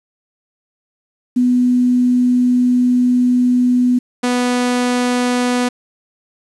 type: tone pair in turn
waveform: sine / sawtooth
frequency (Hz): 247.9 / 246.7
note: B3 / B3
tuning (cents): +7 / -2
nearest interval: unison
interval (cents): 9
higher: first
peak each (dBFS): -10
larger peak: neither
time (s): 1.36-3.99 / 4.23-5.69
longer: first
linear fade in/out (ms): 10
effects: resampled to 24000 Hz + 7-bit